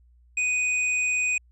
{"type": "tone with hard clipping", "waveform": "sine", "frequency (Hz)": 2489, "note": "D#7", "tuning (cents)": 0, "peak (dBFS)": -23, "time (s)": [0.37, 1.38], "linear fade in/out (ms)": 5, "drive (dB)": 17, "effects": ["added 60 Hz sine -54 dBFS peak until 1.51 s", "resampled to 22050 Hz"]}